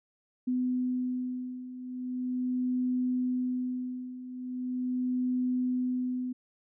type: beating tone pair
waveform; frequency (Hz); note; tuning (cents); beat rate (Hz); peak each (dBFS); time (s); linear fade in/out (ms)
sine; 251.4 / 251.8; B3 / B3; +31 / +34; 0.4; -34 / -30; 0.47-6.33; 10
effects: none